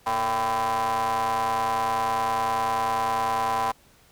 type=ring-modulated tone; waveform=40% pulse; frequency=110 Hz; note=A2; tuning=in tune; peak=-19 dBFS; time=0.06-3.72 s; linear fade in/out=10 ms; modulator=895 Hz; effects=pink hiss -57 dBFS RMS until 4.11 s